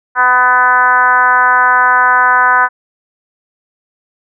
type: tone with frequency modulation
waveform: sine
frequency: 1251 Hz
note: D#6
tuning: 9 cents sharp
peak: -6 dBFS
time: 0.15-2.69 s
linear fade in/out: 50 ms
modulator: 249 Hz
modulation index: 1.7
effects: none